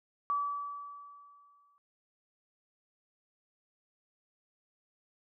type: tone with exponential decay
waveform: sine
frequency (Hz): 1150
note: D6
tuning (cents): -37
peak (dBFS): -27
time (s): 0.3-1.78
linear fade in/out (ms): 0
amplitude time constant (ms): 320
effects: none